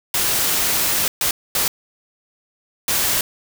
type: noise bursts at uneven times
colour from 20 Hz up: white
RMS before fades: -19 dBFS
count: 4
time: 0.14-1.08 / 1.21-1.31 / 1.55-1.68 / 2.88-3.21 s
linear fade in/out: 2 ms
effects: none